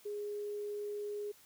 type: tone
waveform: sine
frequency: 414 Hz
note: G#4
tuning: 5 cents flat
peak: -37 dBFS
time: 0.05-1.32 s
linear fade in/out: 10 ms
effects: white hiss -62 dBFS RMS until 1.45 s